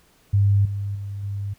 sine tone with level steps, 100.3 Hz, G2, 40 cents sharp, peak -14 / -24 / -28 / -25 dBFS, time 0.33-1.54 s, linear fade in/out 10 ms, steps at 0.65 / 0.95 / 1.23 s, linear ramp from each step 5 ms, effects pink hiss -58 dBFS RMS until 1.58 s

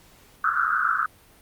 white band-pass noise, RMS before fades -23 dBFS, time 0.44-1.06 s, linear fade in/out 5 ms, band 1200 to 1500 Hz, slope 96 dB/octave, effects pink hiss -54 dBFS RMS until 1.41 s + Opus 48 kbps

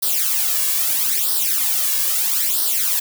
blue noise with flanger, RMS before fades -19 dBFS, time 0.02-3 s, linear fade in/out 10 ms, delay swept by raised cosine 0.21 to 1.81 ms, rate 0.77 Hz, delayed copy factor +0.8, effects none

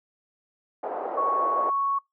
white band-pass noise, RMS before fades -31 dBFS, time 0.83-1.7 s, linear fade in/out 5 ms, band 410 to 820 Hz, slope 24 dB/octave
sine tone, 1108.7 Hz, C#6, in tune, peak -22 dBFS, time 1.17-1.99 s, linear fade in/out 10 ms
effects noise-tail reverb RT60 0.2 s tail -26 dB re dry

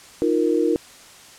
sine chord, Eb suspended second, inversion none, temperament just, 311.1 / 350 / 466.7 Hz, Eb4 / F4 / Bb4, 0 / +4 / +2 cents, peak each -21 dBFS, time 0.22-0.76 s, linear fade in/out 0 ms, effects white hiss -45 dBFS RMS until 1.38 s + low-pass 9000 Hz 12 dB/octave

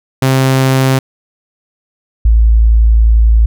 sawtooth / sine tone pair in turn, 132.3 / 55.63 Hz, C3 / A1, +20 / +20 cents, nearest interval octave + minor third, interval 1500 cents, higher first, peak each -4 dBFS, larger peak neither, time 0.22-0.99 / 2.25-3.46 s, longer second, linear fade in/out 5 ms, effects none

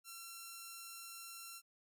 5% pulse tone, 1358 Hz, F6, 49 cents flat, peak -37 dBFS, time 0.04-1.62 s, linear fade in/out 50 ms, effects none

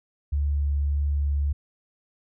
sine tone with vibrato, 71.8 Hz, D2, 39 cents flat, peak -21 dBFS, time 0.32-1.53 s, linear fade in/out 10 ms, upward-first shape triangle, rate 1.7 Hz, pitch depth 10 cents each way, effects none

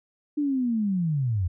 sine linear sweep, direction down, 300.5 to 82.41 Hz, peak -22 dBFS, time 0.37-1.48 s, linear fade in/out 10 ms, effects none

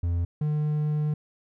triangle tone pair in turn, 86 / 150.8 Hz, F2 / D3, -26 / +46 cents, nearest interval minor seventh, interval 972 cents, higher second, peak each -21 dBFS, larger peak neither, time 0.03-0.25 / 0.41-1.14 s, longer second, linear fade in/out 5 ms, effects none

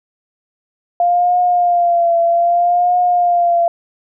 sine tone with vibrato, 697 Hz, F5, 4 cents flat, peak -10 dBFS, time 1-3.68 s, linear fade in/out 2 ms, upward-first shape triangle, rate 0.63 Hz, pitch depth 53 cents each way, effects none

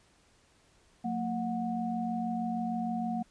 sine tone cluster, 181.7 / 228.1 / 731 Hz, F#3 / A#3 / F#5, -31 / -37 / -21 cents, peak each -39 / -32 / -35 dBFS, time 1.04-3.23 s, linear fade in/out 10 ms, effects pink hiss -65 dBFS RMS until 3.3 s + resampled to 22050 Hz

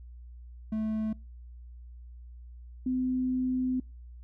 triangle / sine tone pair in turn, 217.8 / 255.5 Hz, A3 / C4, -17 / -41 cents, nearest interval minor third, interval 276 cents, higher second, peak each -26 dBFS, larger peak neither, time 0.72-1.13 / 2.86-3.8 s, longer second, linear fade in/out 5 ms, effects noise-tail reverb RT60 0.3 s tail -25 dB re dry + added 60 Hz sine -44 dBFS peak until 4.23 s

